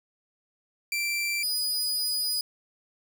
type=tone pair in turn; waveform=sawtooth; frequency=2349 / 4952 Hz; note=D7 / D#8; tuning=0 / -9 cents; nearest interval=octave + minor second; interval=1291 cents; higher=second; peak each=-23 dBFS; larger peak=neither; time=0.92-1.43 / 1.43-2.41 s; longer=second; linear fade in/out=2 ms; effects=none